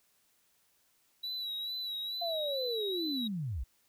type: tone with vibrato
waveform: triangle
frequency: 3911 Hz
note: B7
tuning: 18 cents flat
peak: -34 dBFS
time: 1.23-3.28 s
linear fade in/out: 10 ms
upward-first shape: sine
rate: 2.3 Hz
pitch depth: 48 cents each way
type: linear sweep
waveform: sine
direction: down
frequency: 700 to 49 Hz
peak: -33 dBFS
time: 2.21-3.64 s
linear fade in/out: 10 ms
effects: white hiss -71 dBFS RMS until 3.88 s